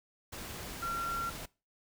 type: tone in noise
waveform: sine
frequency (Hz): 1370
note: F6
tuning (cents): -34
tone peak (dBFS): -33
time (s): 0.82-1.3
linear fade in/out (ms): 10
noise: pink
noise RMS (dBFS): -43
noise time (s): 0.32-1.46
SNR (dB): +7
effects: noise-tail reverb RT60 0.3 s tail -22 dB re dry